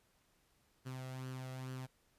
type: tone with flanger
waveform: sawtooth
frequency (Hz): 129.7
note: C3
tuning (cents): -15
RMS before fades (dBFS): -45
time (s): 0.85-1.87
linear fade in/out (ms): 20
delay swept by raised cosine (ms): 0.66 to 1.54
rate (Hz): 2.3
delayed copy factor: +0.5
effects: pink hiss -74 dBFS RMS until 2.18 s + resampled to 32000 Hz